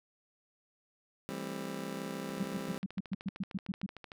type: chord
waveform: 25% pulse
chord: A minor seventh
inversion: second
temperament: just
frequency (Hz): 165 / 198 / 220 / 264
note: E3 / G3 / A3 / C4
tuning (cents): +2 / +18 / 0 / +16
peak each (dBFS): -41 / -38 / -43 / -39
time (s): 1.29-2.78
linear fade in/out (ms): 0
type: click train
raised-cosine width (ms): 0.3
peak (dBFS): -30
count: 25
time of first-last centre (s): 2.3-4.118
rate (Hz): 13.2
type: tone bursts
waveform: sine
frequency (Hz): 192.2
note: G3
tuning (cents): -34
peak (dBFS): -31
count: 11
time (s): 2.4-3.863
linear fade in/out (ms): 5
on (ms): 33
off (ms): 110
effects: none